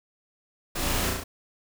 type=noise with echo; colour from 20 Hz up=pink; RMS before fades=-30 dBFS; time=0.75-1.1 s; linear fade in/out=10 ms; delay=35 ms; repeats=4; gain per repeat=-2 dB; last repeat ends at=1.24 s; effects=none